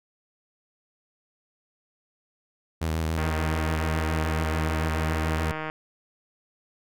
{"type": "tone with vibrato", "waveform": "sawtooth", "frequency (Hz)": 80.2, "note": "E2", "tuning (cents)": -47, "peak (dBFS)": -21, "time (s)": [2.81, 5.52], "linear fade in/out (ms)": 10, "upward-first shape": "triangle", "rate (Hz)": 7, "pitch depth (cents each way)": 40}
{"type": "click train", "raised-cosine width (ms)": 0.5, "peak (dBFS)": -17, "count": 394, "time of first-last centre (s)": [3.18, 5.699], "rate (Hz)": 156}
{"effects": []}